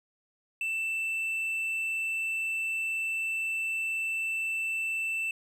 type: tone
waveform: triangle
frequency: 2661 Hz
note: E7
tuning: 16 cents sharp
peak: -27 dBFS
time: 0.61-5.31 s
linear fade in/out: 2 ms
effects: none